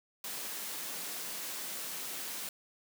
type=high-pass noise; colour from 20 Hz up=white; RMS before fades=-40 dBFS; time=0.24-2.49 s; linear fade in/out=2 ms; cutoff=150 Hz; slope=48 dB/octave; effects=none